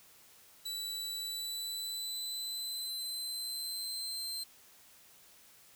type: tone with pitch glide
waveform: sawtooth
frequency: 3951 to 4126 Hz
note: B7 to C8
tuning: 0 to -25 cents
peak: -34 dBFS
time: 0.65-4.44 s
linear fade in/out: 10 ms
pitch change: +75 cents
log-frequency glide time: 1.2-4.25 s
effects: white hiss -60 dBFS RMS until 5.75 s